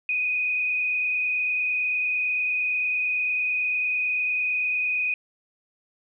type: tone with frequency modulation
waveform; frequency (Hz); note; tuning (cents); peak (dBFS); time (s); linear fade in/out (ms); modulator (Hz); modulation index
sine; 2489; D#7; 0; -22; 0.09-5.14; 2; 28.9; 1.4
effects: none